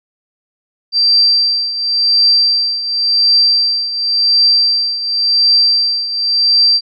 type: tone with tremolo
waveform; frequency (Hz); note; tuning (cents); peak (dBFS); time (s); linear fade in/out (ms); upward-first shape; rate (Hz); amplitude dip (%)
sine; 4699; D8; 0; -6; 0.92-6.81; 50; triangle; 0.92; 75
effects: none